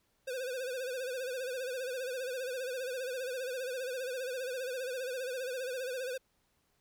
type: tone with vibrato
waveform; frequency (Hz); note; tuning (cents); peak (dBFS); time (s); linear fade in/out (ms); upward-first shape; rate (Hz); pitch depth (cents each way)
square; 511; C5; -41; -36; 0.27-6.18; 10; sine; 15; 85
effects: pink hiss -75 dBFS RMS until 6.8 s